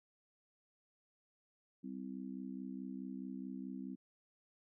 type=harmonic tone; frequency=64.7 Hz; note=C2; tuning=19 cents flat; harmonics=3 / 4 / 5; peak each=-46 / -45 / -52 dBFS; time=1.83-3.96 s; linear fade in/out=20 ms; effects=none